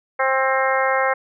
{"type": "harmonic tone", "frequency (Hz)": 265.1, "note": "C4", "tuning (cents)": 23, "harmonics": [2, 3, 4, 5, 6, 7, 8], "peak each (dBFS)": [-21, -23, -24, -25, -26, -26, -27], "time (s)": [0.19, 1.14], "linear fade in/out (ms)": 10, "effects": []}